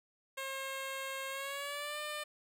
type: tone with pitch glide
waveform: 10% pulse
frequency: 537 to 599.3 Hz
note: C5 to D5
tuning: +45 to +35 cents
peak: -30 dBFS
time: 0.37-2.24 s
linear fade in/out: 10 ms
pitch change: +190 cents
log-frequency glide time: 1.29-1.99 s
effects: none